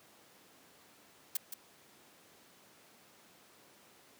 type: noise with echo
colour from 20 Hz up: blue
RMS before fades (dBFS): -32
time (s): 1.35-1.37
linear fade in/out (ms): 5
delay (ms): 170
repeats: 1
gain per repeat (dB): -9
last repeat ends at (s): 1.54
effects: pink hiss -61 dBFS RMS until 4.19 s + high-pass 200 Hz 12 dB/octave